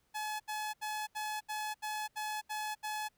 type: tone bursts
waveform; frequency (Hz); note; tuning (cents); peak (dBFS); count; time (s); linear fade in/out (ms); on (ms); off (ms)
sawtooth; 853; G#5; +46; -32; 9; 0.14-3.088; 20; 260; 76
effects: pink hiss -75 dBFS RMS until 3.17 s